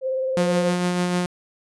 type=tone with vibrato; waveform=sine; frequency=523.3 Hz; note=C5; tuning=in tune; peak=-21 dBFS; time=0.01-0.75 s; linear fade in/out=50 ms; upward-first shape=sine; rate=19 Hz; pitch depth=25 cents each way
type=tone with tremolo; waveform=sawtooth; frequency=178.3 Hz; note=F3; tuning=36 cents sharp; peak=-15 dBFS; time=0.37-1.26 s; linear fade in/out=2 ms; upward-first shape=sine; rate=6.6 Hz; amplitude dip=30%
effects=resampled to 24000 Hz